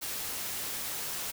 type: noise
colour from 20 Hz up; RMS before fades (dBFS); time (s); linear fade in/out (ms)
white; -36; 0.01-1.32; 20
effects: none